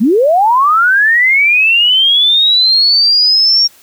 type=linear sweep; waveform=sine; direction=up; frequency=189.4 to 5588 Hz; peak=-6 dBFS; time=0-3.68 s; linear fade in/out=20 ms; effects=white hiss -44 dBFS RMS until 3.82 s